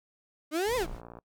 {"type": "exponential two-way sweep", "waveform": "35% pulse", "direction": "up then down", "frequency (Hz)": [292.8, 524, 292.8], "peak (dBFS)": -25, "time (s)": [0.51, 0.87], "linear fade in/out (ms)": 50, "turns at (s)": 0.76}
{"type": "noise", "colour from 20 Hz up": "brown", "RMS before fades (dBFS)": -41, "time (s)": [0.65, 1.02], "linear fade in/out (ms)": 50}
{"type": "click train", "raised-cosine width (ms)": 1, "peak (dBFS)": -31, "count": 23, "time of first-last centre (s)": [0.81, 1.187], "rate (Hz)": 58.3}
{"effects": ["noise-tail reverb RT60 0.1 s tail -25 dB re dry"]}